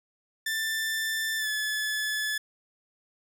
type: tone with pitch glide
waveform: sawtooth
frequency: 1774 to 1722.5 Hz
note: A6 to A6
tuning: +14 to -37 cents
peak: -24 dBFS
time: 0.46-2.38 s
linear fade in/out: 5 ms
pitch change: -51 cents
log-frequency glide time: 1.38-1.48 s
effects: none